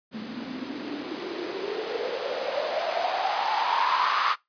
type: noise with band-pass filter sweep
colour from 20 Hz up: blue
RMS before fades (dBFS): -28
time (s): 0.11-4.36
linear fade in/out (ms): 50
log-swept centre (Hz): 210 to 1200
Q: 7.6
effects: noise-tail reverb RT60 0.2 s tail -23 dB re dry + resampled to 11025 Hz